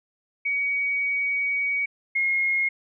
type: tone pair in turn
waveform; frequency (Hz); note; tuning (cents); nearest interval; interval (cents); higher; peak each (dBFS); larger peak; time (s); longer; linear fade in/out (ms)
sine; 2255 / 2151; C#7 / C7; +29 / +47; minor second; 82; first; -22 / -20; second; 0.45-1.86 / 2.15-2.69; first; 10
effects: none